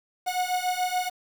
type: beating tone pair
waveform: 45% pulse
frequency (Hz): 726 / 733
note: F#5 / F#5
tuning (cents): -33 / -16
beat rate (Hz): 7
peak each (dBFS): -28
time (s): 0.26-1.1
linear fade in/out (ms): 20
effects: 8-bit